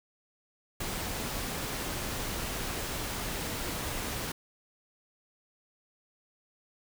pink noise, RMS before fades -35 dBFS, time 0.8-4.32 s, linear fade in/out 5 ms, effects none

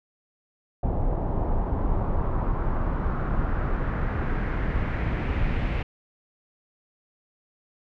brown noise with low-pass filter sweep, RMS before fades -25 dBFS, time 0.83-5.83 s, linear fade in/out 5 ms, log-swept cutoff 740 to 2500 Hz, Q 2.2, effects none

